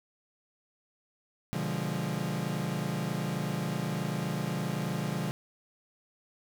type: chord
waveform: 40% pulse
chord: B diminished seventh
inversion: none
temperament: equal with one note detuned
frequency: 123.47 / 146.83 / 174.61 / 205.5 Hz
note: B2 / D3 / F3 / Ab3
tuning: 0 / 0 / 0 / -18 cents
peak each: -38 / -34 / -34 / -36 dBFS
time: 1.53-5.31 s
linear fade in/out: 0 ms
effects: 10-bit